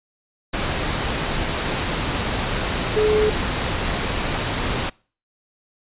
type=tone in noise; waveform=sine; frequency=426.9 Hz; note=G#4; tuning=48 cents sharp; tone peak=-15 dBFS; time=2.96-3.3 s; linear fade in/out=10 ms; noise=pink; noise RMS=-23 dBFS; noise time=0.53-4.9 s; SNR=+5 dB; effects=noise-tail reverb RT60 0.4 s tail -25 dB re dry + resampled to 8000 Hz